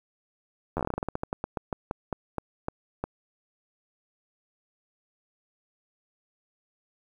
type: slowing click train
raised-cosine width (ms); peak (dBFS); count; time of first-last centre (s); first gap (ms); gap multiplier
1; -15; 23; 0.77-3.04; 11; 1.18
effects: 9-bit